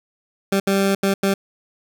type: tone bursts at uneven times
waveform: 20% pulse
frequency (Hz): 196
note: G3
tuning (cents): 0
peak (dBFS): -11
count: 4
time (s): 0.52-0.6 / 0.67-0.95 / 1.03-1.14 / 1.23-1.34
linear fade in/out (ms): 5
effects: none